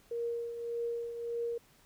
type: tone with tremolo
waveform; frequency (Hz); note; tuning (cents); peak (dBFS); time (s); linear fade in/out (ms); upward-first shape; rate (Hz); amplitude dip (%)
sine; 469.2; A#4; +11; -31; 0.11-1.58; 5; triangle; 1.7; 60
effects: pink hiss -64 dBFS RMS until 1.85 s